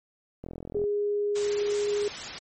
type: click train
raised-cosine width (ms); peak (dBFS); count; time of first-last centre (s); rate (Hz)
2; -25; 18; 0.44-0.84; 42.5
type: tone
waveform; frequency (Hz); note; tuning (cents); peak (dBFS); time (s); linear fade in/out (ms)
sine; 411.7; G#4; -15; -24; 0.75-2.08; 2
type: noise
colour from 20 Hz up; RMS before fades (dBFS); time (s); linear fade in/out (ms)
white; -36; 1.35-2.39; 10
effects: MP3 32 kbps